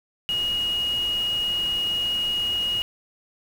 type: tone in noise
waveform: sine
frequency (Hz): 2881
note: F#7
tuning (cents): -47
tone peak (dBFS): -22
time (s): 0.29-2.82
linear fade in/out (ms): 0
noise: pink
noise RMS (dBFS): -39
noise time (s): 0.29-2.82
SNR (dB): +14
effects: none